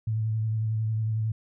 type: tone with vibrato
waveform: sine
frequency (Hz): 110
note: A2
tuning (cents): 0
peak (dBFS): -24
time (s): 0.07-1.32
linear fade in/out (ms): 5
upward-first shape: sine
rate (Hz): 11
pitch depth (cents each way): 26
effects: none